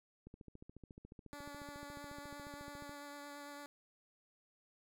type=click train; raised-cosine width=3 ms; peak=-40 dBFS; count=38; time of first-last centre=0.27-2.894 s; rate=14.1 Hz
type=tone with vibrato; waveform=10% pulse; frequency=287.8 Hz; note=D4; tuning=35 cents flat; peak=-40 dBFS; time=1.33-3.66 s; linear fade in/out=0 ms; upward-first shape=triangle; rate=8.9 Hz; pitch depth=17 cents each way
effects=none